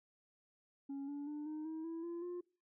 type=tone with pitch steps; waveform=sine; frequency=277.2 / 287 / 297.1 / 307.6 / 318.4 / 329.6 / 341.3 / 353.3 Hz; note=C#4 / D4 / D4 / D#4 / D#4 / E4 / F4 / F4; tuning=0 / -40 / +20 / -20 / +40 / 0 / -40 / +20 cents; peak=-38 dBFS; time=0.89-2.41 s; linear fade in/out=10 ms; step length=190 ms; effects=noise-tail reverb RT60 0.4 s tail -25 dB re dry + tanh soft clip ceiling -40 dBFS